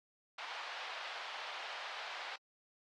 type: band-pass noise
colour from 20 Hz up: pink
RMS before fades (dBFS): -45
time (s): 0.38-2.36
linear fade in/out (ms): 5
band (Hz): 730 to 4100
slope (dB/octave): 24
effects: AAC 64 kbps